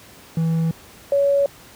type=tone pair in turn; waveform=triangle / sine; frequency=163.4 / 561.8 Hz; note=E3 / C#5; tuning=-15 / +23 cents; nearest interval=octave + major sixth; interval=2138 cents; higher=second; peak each=-15 / -14 dBFS; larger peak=second; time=0.37-0.71 / 1.12-1.46 s; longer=neither; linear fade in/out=2 ms; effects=pink hiss -45 dBFS RMS until 1.75 s + high-pass 60 Hz 12 dB/octave